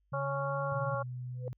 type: tone with pitch glide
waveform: sine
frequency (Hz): 138.59 to 143.15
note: C#3 to D3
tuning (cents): 0 to -44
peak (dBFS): -36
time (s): 0.12-0.95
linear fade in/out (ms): 5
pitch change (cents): +56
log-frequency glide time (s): 0.33-0.71
type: harmonic tone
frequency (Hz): 277.2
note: C#4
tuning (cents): 0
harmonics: 2 / 3 / 4 / 5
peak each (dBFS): -35 / -41 / -37 / -40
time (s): 0.13-1.03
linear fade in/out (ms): 10
type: tone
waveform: sine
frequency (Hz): 124.9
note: B2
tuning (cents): +20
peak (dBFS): -37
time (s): 0.72-1.53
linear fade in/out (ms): 0
type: tone with exponential growth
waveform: sine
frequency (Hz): 502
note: B4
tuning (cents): +28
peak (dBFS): -33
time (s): 1.34-1.48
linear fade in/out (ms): 1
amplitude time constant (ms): 29
effects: added 50 Hz sine -70 dBFS peak until 1.57 s